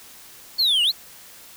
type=exponential two-way sweep; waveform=triangle; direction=down then up; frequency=4500 to 2781 to 4500 Hz; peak=-15 dBFS; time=0.58-0.92 s; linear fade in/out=20 ms; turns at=0.83 s; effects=white hiss -45 dBFS RMS until 1.56 s